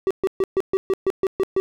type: tone bursts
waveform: triangle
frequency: 383.6 Hz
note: G4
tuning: 37 cents flat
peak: -14 dBFS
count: 10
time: 0.07-1.6 s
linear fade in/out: 0 ms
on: 36 ms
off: 130 ms
effects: none